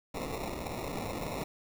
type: noise with sample-and-hold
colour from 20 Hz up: violet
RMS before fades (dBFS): -37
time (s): 0.14-1.44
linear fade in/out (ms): 5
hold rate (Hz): 1575
effects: none